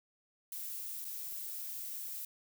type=noise with dropouts; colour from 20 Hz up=violet; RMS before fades=-42 dBFS; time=0.52-2.25 s; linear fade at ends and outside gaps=2 ms; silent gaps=1.046-1.05 s; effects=none